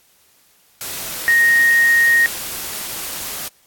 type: tone in noise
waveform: sine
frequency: 1864.7 Hz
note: A#6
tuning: in tune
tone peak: -10 dBFS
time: 1.28-2.26 s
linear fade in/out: 0 ms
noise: white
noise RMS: -27 dBFS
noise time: 0.81-3.48 s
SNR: +14 dB
effects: white hiss -55 dBFS RMS until 3.66 s + AAC 64 kbps